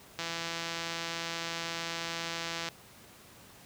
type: click train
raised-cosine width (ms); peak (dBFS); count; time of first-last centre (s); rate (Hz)
0.2; -18; 418; 0.19-2.687; 167
effects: pink hiss -54 dBFS RMS until 3.65 s + high-pass 80 Hz 12 dB/octave